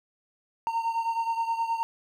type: beating tone pair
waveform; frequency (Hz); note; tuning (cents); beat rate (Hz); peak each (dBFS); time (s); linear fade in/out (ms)
triangle; 914 / 923.5; A#5 / A#5; -34 / -16; 9.5; -25 / -30; 0.67-1.83; 0
effects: none